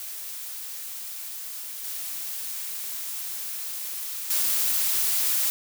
blue noise with level steps, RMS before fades -36 / -33 / -24 dBFS, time 0-5.5 s, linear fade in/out 0 ms, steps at 1.84 / 4.3 s, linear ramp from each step 5 ms, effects none

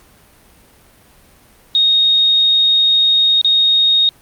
sine tone with dropouts, 3726 Hz, A#7, 2 cents flat, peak -9 dBFS, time 1.75-4.09 s, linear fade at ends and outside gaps 1 ms, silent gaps 3.414-3.446 s, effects pink hiss -48 dBFS RMS until 4.21 s + Opus 48 kbps

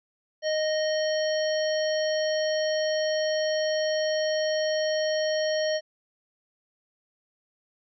harmonic tone, 620 Hz, D#5, 6 cents flat, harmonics 1 / 3 / 5 / 7 / 9, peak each -24 / -34 / -37 / -38 / -36 dBFS, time 0.42-5.81 s, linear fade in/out 50 ms, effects none

